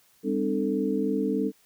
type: tone cluster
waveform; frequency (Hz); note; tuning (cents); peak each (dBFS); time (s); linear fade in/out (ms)
sine; 200.4 / 259.4 / 302.3 / 442.2; G3 / C4 / D#4 / A4; +38 / -15 / -50 / +9; -29; 0.23-1.52; 50
effects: white hiss -62 dBFS RMS until 1.65 s